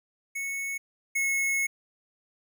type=tone pair in turn; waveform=square; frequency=2206 / 2184 Hz; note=C#7 / C#7; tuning=-9 / -26 cents; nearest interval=unison; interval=17 cents; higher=first; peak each=-31 / -25 dBFS; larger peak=second; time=0.35-0.78 / 1.15-1.67 s; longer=second; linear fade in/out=10 ms; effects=11-bit